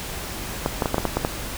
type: clicks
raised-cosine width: 1 ms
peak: -6 dBFS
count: 8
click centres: 0.661 / 0.822 / 0.858 / 0.944 / 0.982 / 1.053 / 1.17 / 1.249 s
effects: added 50 Hz sine -38 dBFS peak until 1.57 s + pink hiss -32 dBFS RMS until 1.57 s